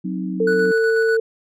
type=chord; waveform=sine; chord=C diminished; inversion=second; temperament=equal; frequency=185 / 261.6 / 311.1 Hz; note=Gb3 / C4 / Eb4; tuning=0 / 0 / 0 cents; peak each=-24 / -29 / -29 dBFS; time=0.04-0.72 s; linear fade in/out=10 ms
type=tone; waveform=sine; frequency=450 Hz; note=A4; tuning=39 cents sharp; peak=-15 dBFS; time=0.4-1.2 s; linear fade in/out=5 ms
type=tone with tremolo; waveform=triangle; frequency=1480 Hz; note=F#6; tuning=in tune; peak=-18 dBFS; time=0.47-1.17 s; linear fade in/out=5 ms; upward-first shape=square; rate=8.1 Hz; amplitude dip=30%
effects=none